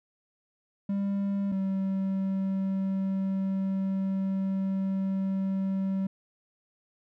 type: tone pair in turn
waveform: triangle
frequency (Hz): 198.6 / 192.5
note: G3 / G3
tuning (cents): +23 / -31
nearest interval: minor second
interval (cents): 54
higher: first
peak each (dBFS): -24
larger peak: neither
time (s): 0.89-1.52 / 1.52-6.07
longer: second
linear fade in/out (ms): 5
effects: none